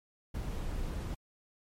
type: noise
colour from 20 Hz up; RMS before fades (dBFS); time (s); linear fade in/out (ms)
brown; -36; 0.34-1.15; 10
effects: MP3 64 kbps